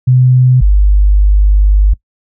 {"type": "tone pair in turn", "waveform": "sine", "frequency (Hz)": [127.2, 50.1], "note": ["C3", "G1"], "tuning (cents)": [-48, 38], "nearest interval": "octave + major third", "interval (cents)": 1614, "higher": "first", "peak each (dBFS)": [-4, -4], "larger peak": "neither", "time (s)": [[0.07, 0.61], [0.61, 1.94]], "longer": "second", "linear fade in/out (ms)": 10, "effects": ["noise-tail reverb RT60 0.1 s tail -21 dB re dry"]}